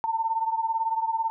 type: beating tone pair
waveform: sine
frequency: 896 / 914 Hz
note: A5 / A#5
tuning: +31 / -34 cents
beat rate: 18 Hz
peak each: -25 / -29 dBFS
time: 0.04-1.3 s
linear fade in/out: 0 ms
effects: none